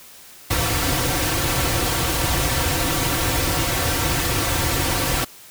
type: noise with comb filter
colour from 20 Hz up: pink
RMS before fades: -21 dBFS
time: 0.5-5.25 s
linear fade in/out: 10 ms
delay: 4.8 ms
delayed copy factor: -0.75
effects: white hiss -44 dBFS RMS until 5.5 s